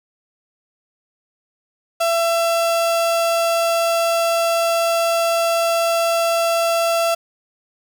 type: tone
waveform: 35% pulse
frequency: 671 Hz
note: E5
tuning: 31 cents sharp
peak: -14 dBFS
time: 2-7.15 s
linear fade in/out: 10 ms
effects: 7-bit